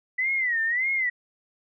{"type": "tone with vibrato", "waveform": "sine", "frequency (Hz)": 1969, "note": "B6", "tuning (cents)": -6, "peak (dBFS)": -22, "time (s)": [0.18, 1.1], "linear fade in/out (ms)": 10, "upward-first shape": "sine", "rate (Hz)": 1.7, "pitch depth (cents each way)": 160, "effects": []}